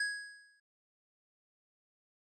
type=tone with exponential decay; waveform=square; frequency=1661.2 Hz; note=G#6; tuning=in tune; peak=-30 dBFS; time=0-0.6 s; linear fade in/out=5 ms; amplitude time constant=130 ms; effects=resampled to 24000 Hz